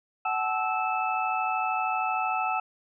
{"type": "tone cluster", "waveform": "sine", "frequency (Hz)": [749, 862, 1310, 2625], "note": ["F#5", "A5", "E6", "E7"], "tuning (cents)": [21, -36, -11, -8], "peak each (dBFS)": [-29, -31, -30, -33], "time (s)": [0.25, 2.6], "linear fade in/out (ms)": 5, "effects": []}